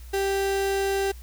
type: tone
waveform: 35% pulse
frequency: 392 Hz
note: G4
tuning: in tune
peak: -21 dBFS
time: 0.13-1.12 s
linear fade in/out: 10 ms
effects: added 60 Hz sine -39 dBFS peak until 1.22 s + white hiss -53 dBFS RMS until 1.22 s